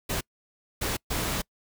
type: noise bursts at uneven times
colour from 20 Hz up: pink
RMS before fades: -29 dBFS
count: 3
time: 0.09-0.21 / 0.81-0.97 / 1.1-1.42 s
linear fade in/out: 10 ms
effects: noise-tail reverb RT60 0.1 s tail -26 dB re dry